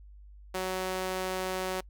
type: tone with high-pass filter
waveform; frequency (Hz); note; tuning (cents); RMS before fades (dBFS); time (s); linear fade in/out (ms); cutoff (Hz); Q
sawtooth; 186.3; F#3; +12; -33; 0.54-1.81; 10; 430; 1.1
effects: noise-tail reverb RT60 0.1 s tail -26 dB re dry + added 50 Hz sine -48 dBFS peak until 1.89 s